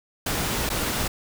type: noise with dropouts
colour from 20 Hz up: pink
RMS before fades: -26 dBFS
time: 0.26-1.08 s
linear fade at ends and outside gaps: 5 ms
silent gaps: 0.692-0.7 s
effects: none